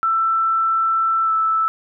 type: tone with pitch glide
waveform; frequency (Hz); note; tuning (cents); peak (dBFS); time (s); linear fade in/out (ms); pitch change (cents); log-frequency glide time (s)
sine; 1332 to 1315.9; E6 to E6; +18 to -3; -15; 0.03-1.68; 0; -21; 1.23-1.31
effects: none